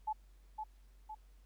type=tone with echo; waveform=sine; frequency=862 Hz; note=A5; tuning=36 cents flat; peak=-33 dBFS; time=0.07-0.13 s; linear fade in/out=10 ms; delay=510 ms; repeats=2; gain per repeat=-5 dB; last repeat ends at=1.15 s; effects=added 47 Hz sine -58 dBFS peak until 1.45 s + pink hiss -74 dBFS RMS until 1.45 s